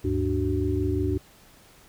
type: tone cluster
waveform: sine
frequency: 75.6 / 101.3 / 293.5 / 373.9 Hz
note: D#2 / G#2 / D4 / F#4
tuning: -49 / -43 / -1 / +18 cents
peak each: -28 dBFS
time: 0.04-1.18 s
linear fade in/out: 10 ms
effects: pink hiss -54 dBFS RMS until 1.88 s